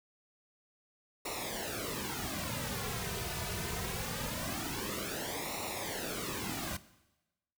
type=noise with flanger; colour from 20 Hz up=pink; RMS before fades=-38 dBFS; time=1.25-6.77 s; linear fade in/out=5 ms; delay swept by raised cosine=0.62 to 3.72 ms; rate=0.23 Hz; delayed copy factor=-0.8; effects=noise-tail reverb RT60 1.0 s tail -17 dB re dry